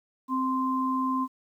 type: tone pair together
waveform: sine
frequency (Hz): 261.6 / 1042.8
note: C4 / C6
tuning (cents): 0 / -6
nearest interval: 2 octaves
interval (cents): 2394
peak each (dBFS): -27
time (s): 0.28-1.28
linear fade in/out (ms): 50
effects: 10-bit